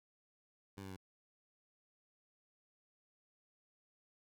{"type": "tone with pitch steps", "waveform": "15% pulse", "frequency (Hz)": [98.4, 96.1, 93.85], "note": ["G2", "G2", "F#2"], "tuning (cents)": [7, -34, 25], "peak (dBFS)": -40, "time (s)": [0.77, 0.965], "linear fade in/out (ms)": 10, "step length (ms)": 65, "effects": []}